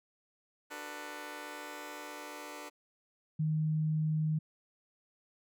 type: chord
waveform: 10% pulse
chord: B minor seventh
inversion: first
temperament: just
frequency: 296.3 / 370.4 / 444.5 / 493.9 Hz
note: D4 / F#4 / A4 / B4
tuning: +15 / +2 / +18 / 0 cents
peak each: -38 / -43 / -42 / -40 dBFS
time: 0.7-2.7 s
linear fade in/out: 20 ms
type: tone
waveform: sine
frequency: 155.56 Hz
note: D#3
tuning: in tune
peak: -28 dBFS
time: 3.39-4.39 s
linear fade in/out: 10 ms
effects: none